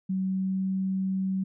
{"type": "tone with pitch glide", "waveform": "sine", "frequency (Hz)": [189, 190.31], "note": ["F#3", "F#3"], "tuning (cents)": [37, 49], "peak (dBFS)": -25, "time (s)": [0.09, 1.44], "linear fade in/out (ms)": 10, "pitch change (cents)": 12, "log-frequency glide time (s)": [0.2, 0.67], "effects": []}